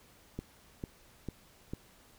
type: click train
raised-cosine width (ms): 3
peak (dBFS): -24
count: 4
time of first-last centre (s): 0.39-1.735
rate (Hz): 2.23
effects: pink hiss -61 dBFS RMS until 2.18 s